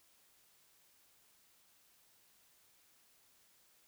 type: silence
effects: white hiss -69 dBFS RMS until 3.87 s